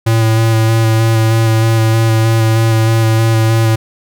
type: tone with vibrato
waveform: square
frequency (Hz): 112.3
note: A2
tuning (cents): +36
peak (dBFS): -9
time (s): 0.06-3.76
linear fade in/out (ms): 10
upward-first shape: square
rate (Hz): 3.2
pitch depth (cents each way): 13
effects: none